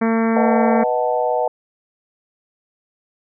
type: harmonic tone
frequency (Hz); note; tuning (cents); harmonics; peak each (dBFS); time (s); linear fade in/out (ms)
226.3; A3; +49; 1 / 2 / 3 / 4 / 5 / 6 / 7 / 8 / 9 / 10; -16 / -22 / -26 / -28 / -30 / -32 / -33 / -34 / -35 / -36; 0.01-0.84; 10
type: chord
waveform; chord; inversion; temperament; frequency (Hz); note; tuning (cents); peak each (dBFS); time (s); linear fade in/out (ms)
sine; B dominant seventh; none; equal; 493.9 / 622.3 / 740 / 880; B4 / D#5 / F#5 / A5; 0 / 0 / 0 / 0; -21 / -21 / -22 / -23; 0.36-1.48; 2
effects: none